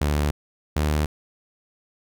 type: tone pair in turn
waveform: sawtooth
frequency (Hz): 73.8 / 75.48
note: D2 / D2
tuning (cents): +9 / +48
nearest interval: unison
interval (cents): 39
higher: second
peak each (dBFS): -16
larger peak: neither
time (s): 0.01-0.31 / 0.76-1.06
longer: neither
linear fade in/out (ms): 5
effects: none